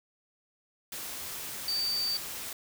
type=tone in noise; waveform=sine; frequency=4614 Hz; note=D8; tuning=31 cents flat; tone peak=-28 dBFS; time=1.68-2.17 s; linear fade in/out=2 ms; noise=white; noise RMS=-39 dBFS; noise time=0.92-2.53 s; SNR=+8 dB; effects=none